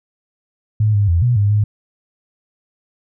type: tone with pitch steps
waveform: sine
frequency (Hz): 107.3 / 102.2 / 84.9 / 122 / 102 / 104.9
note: A2 / G#2 / F2 / B2 / G#2 / G#2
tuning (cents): -43 / -27 / -48 / -21 / -31 / +18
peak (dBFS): -11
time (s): 0.8-1.64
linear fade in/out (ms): 5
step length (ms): 140
effects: none